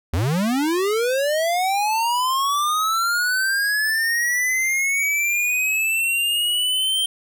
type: linear sweep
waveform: square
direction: up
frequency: 73 to 3162 Hz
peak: -19 dBFS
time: 0.13-7.06 s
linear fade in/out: 5 ms
effects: none